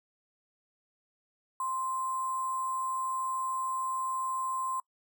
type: tone with sample-and-hold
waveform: sine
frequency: 1046.5 Hz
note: C6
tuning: in tune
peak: -30 dBFS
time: 1.6-4.8 s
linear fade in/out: 2 ms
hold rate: 8820 Hz
effects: noise-tail reverb RT60 0.1 s tail -26 dB re dry